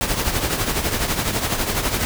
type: noise with tremolo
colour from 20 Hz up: pink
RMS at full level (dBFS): -19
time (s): 0.01-2.05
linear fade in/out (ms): 0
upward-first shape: triangle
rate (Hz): 12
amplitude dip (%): 65
effects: none